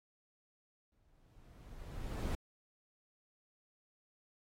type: noise with exponential growth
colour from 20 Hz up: brown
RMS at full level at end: -34 dBFS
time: 0.92-2.35 s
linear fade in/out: 1 ms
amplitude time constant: 310 ms
effects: AAC 48 kbps